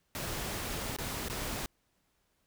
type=noise with dropouts; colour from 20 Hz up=pink; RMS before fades=-37 dBFS; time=0.15-1.66 s; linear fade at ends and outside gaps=0 ms; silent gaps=0.964-0.986 / 1.284-1.299 s; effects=pink hiss -75 dBFS RMS until 2.46 s